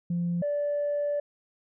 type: tone pair in turn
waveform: sine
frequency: 173 / 581.9 Hz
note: F3 / D5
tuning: -16 / -16 cents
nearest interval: octave + major sixth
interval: 2100 cents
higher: second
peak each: -24 dBFS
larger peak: neither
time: 0.1-0.42 / 0.42-1.2 s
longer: second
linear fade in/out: 5 ms
effects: tanh soft clip ceiling -22 dBFS